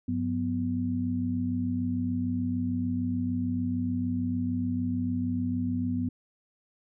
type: tone cluster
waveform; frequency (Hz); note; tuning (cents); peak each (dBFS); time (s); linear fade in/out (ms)
sine; 97.7 / 181.7 / 248.4; G2 / F#3 / B3; -5 / -31 / +10; -32 / -35 / -28; 0.08-6.09; 5
effects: none